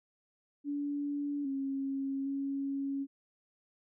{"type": "tone with pitch steps", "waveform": "sine", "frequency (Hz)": [287.6, 272.3, 276], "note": ["D4", "C#4", "C#4"], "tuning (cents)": [-36, -31, -7], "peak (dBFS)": -32, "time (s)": [0.64, 3.07], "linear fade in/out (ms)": 50, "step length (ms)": 810, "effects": []}